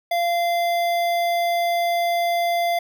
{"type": "tone with notch filter", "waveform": "square", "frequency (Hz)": 690, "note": "F5", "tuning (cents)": -21, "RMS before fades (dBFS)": -21, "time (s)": [0.11, 2.79], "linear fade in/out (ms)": 5, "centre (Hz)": 7500, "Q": 0.9, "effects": []}